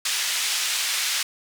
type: band-pass noise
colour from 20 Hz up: pink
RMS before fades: -25 dBFS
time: 0.05-1.23 s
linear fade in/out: 5 ms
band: 2400 to 9000 Hz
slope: 12 dB/octave
effects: none